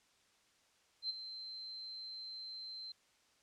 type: tone with ADSR envelope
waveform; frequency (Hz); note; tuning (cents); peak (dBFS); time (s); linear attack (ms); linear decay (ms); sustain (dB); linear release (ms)
sine; 4107; C8; -33; -33; 1.02-2.92; 75; 20; -11; 3
effects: white hiss -71 dBFS RMS until 3.42 s + low-pass 7000 Hz 12 dB/octave